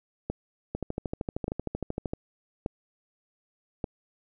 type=two click trains; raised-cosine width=2 ms; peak=-16 / -17 dBFS; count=4 / 19; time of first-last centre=0.3-3.842 / 0.75-2.135 s; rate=0.847 / 13 Hz; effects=none